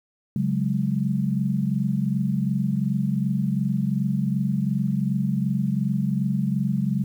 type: chord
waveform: sine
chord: C# suspended fourth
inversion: none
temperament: equal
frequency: 138.59 / 185 / 207.7 Hz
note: C#3 / F#3 / G#3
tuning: 0 / 0 / 0 cents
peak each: -25 dBFS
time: 0.36-7.04 s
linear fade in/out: 2 ms
effects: 9-bit